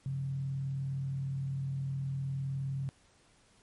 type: tone with frequency modulation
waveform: sine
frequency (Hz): 136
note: C#3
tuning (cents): -33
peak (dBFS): -32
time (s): 0.06-2.89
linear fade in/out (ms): 0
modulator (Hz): 39.5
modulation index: 0.33
effects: pink hiss -65 dBFS RMS until 3.62 s + MP3 48 kbps